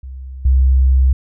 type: tone with level steps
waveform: sine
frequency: 65.41 Hz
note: C2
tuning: in tune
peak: -27 / -8 dBFS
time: 0.03-1.13 s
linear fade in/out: 5 ms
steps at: 0.45 s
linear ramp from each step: 5 ms
effects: none